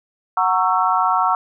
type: chord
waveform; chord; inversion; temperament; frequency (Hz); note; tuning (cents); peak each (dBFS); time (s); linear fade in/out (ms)
sine; F# dominant seventh; none; just; 740 / 925 / 1110 / 1332; F#5 / A#5 / C#6 / E6; 0 / -14 / +2 / +18; -20; 0.37-1.35; 2
effects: none